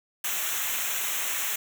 white noise with comb filter, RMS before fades -29 dBFS, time 0.24-1.56 s, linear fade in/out 5 ms, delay 0.21 ms, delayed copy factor -0.8, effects none

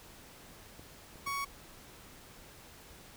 clicks, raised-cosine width 2 ms, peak -38 dBFS, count 3, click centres 0.795 / 1.157 / 1.275 s
30% pulse tone, 1117 Hz, C#6, 13 cents sharp, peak -31 dBFS, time 1.26-1.45 s, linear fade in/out 10 ms
effects pink hiss -54 dBFS RMS until 3.16 s

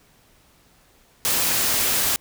white noise, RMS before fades -21 dBFS, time 1.25-2.16 s, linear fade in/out 0 ms, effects pink hiss -57 dBFS RMS until 2.2 s

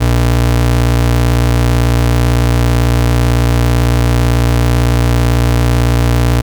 square ring-modulated tone, 90.6 Hz, F#2, 36 cents flat, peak -6 dBFS, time 0-6.42 s, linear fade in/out 20 ms, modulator 29 Hz, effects none

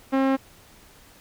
sawtooth tone with low-pass filter, 268.1 Hz, C4, 42 cents sharp, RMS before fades -21 dBFS, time 0.12-0.37 s, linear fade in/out 20 ms, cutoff 1800 Hz, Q 0.64, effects pink hiss -52 dBFS RMS until 1.2 s

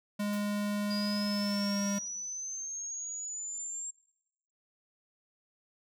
square tone with pitch glide, 206 to 200.8 Hz, G#3 to G3, -14 to +42 cents, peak -31 dBFS, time 0.19-1.99 s, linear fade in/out 10 ms, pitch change -44 cents, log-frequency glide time 1.18-1.84 s
white noise with exponential decay, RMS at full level -44 dBFS, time 0.33-0.51 s, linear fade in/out 2 ms, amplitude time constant 38 ms
sine linear sweep, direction up, 4833 to 7459 Hz, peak -36 dBFS, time 0.9-3.91 s, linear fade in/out 10 ms
effects noise-tail reverb RT60 0.9 s tail -25 dB re dry

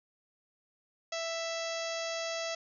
harmonic tone, 661 Hz, E5, 5 cents sharp, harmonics 1 / 2 / 3 / 4 / 5 / 6 / 7 / 8 / 9 / 10, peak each -36 / -44 / -43 / -44 / -45 / -47 / -46 / -45 / -48 / -47 dBFS, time 1.12-2.55 s, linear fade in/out 5 ms, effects none

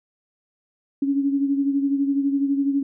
sine beating tone pair, 277.2 / 289.2 Hz, C#4 / D4, 0 / -27 cents, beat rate 12 Hz, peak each -19 / -27 dBFS, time 1.02-2.83 s, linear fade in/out 5 ms, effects none

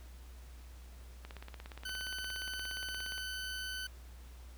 click train, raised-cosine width 0.3 ms, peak -31 dBFS, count 34, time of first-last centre 1.25-3.18 s, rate 17.1 Hz
20% pulse tone, 1512 Hz, F#6, 37 cents sharp, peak -34 dBFS, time 1.85-3.87 s, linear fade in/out 5 ms
effects added 61 Hz sine -49 dBFS peak until 4.57 s + pink hiss -61 dBFS RMS until 4.57 s

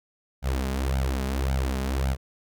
sawtooth tone with flanger, 66.3 Hz, C2, 23 cents sharp, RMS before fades -26 dBFS, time 0.42-2.17 s, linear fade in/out 50 ms, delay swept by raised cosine 1.3 to 4.9 ms, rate 1.8 Hz, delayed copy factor +0.85, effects none

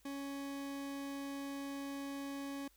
40% pulse tone, 278.1 Hz, C#4, 6 cents sharp, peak -40 dBFS, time 0.05-2.68 s, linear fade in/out 5 ms, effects added 50 Hz sine -70 dBFS peak until 2.76 s + white hiss -70 dBFS RMS until 2.76 s

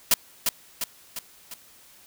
white noise with echo, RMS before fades -18 dBFS, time 0.11-0.14 s, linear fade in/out 2 ms, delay 350 ms, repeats 4, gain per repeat -5 dB, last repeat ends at 1.54 s, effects white hiss -53 dBFS RMS until 2.06 s

